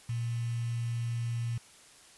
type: tone with quantisation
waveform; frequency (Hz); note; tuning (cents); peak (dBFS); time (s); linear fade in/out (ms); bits
sine; 117.5; A#2; +14; -30; 0.09-1.58; 5; 8
effects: white hiss -56 dBFS RMS until 2.17 s + resampled to 24000 Hz